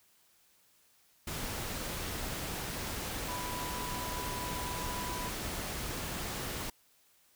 sine tone in noise, 987.8 Hz, B5, in tune, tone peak -40 dBFS, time 3.28-5.29 s, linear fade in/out 5 ms, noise pink, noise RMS -38 dBFS, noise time 1.27-6.7 s, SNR -5 dB, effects white hiss -67 dBFS RMS until 7.35 s

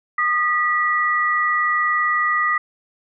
sine tone pair together, 1227.9 / 1947 Hz, D#6 / B6, -23 / -25 cents, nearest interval minor sixth, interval 798 cents, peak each -19 dBFS, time 0.18-2.58 s, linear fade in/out 5 ms, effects none

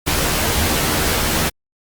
pink noise with comb filter, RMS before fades -18 dBFS, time 0.06-1.5 s, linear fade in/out 20 ms, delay 13 ms, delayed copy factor +1, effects Opus 48 kbps

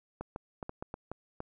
clicks, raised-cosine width 1 ms, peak -24 dBFS, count 8, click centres 0.21 / 0.361 / 0.628 / 0.694 / 0.825 / 0.941 / 1.116 / 1.404 s, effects none

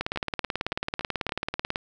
two click trains, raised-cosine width 0.3 ms, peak -11 / -16 dBFS, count 33 / 5, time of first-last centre 0.01-1.759 / 0.16-1.293 s, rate 18.3 / 3.53 Hz, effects none

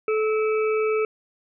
harmonic tone with a mistuned harmonic, 434.1 Hz, A4, 23 cents flat, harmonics 1 / 3 / 5 / 6, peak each -20 / -30 / -34 / -36 dBFS, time 0.08-1.05 s, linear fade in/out 2 ms, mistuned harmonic 5, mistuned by +99 cents, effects none

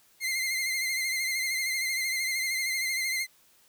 sawtooth tone with vibrato, 2093 Hz, C7, in tune, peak -24 dBFS, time 0.2-3.27 s, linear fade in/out 50 ms, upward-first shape sine, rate 13 Hz, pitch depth 45 cents each way, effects white hiss -62 dBFS RMS until 3.68 s

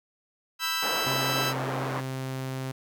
15% pulse chord, E minor, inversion second, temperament just, 988.9 / 1318.5 / 1582.2 Hz, B5 / E6 / G6, +2 / 0 / +16 cents, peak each -28 / -23 / -26 dBFS, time 0.59-1.54 s, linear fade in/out 50 ms
pink band-pass noise, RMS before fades -33 dBFS, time 0.82-2.01 s, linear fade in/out 10 ms, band 440 to 1300 Hz, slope 12 dB/octave
sawtooth tone, 131.7 Hz, C3, 12 cents sharp, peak -27 dBFS, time 1.06-2.72 s, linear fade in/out 10 ms
effects none

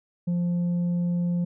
sine tone with tanh clipping, 174.61 Hz, F3, in tune, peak -23 dBFS, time 0.27-1.45 s, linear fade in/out 10 ms, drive 3 dB, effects none

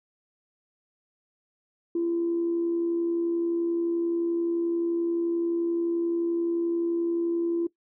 sine tone with amplitude modulation, 339.2 Hz, E4, 50 cents sharp, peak -21 dBFS, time 1.95-7.67 s, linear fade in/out 5 ms, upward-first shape sine, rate 71.5 Hz, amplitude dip 30%, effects noise-tail reverb RT60 0.1 s tail -19 dB re dry + tanh soft clip ceiling -18 dBFS

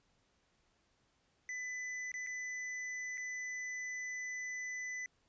square tone with dropouts, 2000 Hz, B6, 21 cents sharp, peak -40 dBFS, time 1.49-5.06 s, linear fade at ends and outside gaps 1 ms, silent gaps 2.118-2.14 / 2.265-2.27 / 3.174-3.178 s, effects pink hiss -75 dBFS RMS until 5.28 s + resampled to 16000 Hz

